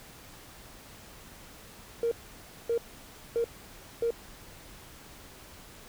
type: tone bursts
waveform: triangle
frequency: 466.2 Hz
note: A#4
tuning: in tune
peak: -21 dBFS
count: 4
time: 2.03-4.106 s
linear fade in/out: 2 ms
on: 84 ms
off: 580 ms
effects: tanh soft clip ceiling -22 dBFS + pink hiss -50 dBFS RMS until 5.88 s